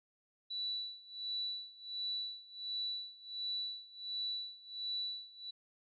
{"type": "tone with tremolo", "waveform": "sine", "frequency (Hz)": 3951, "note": "B7", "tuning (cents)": 0, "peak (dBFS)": -35, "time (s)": [0.5, 5.51], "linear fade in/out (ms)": 10, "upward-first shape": "sine", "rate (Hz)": 1.4, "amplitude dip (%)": 90, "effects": []}